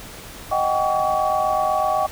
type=tone cluster; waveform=sine; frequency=623 / 743 / 791 / 1133 Hz; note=D#5 / F#5 / G5 / C#6; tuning=+2 / +7 / +15 / +37 cents; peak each=-23 dBFS; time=0.51-2.07 s; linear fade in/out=10 ms; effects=pink hiss -38 dBFS RMS until 2.11 s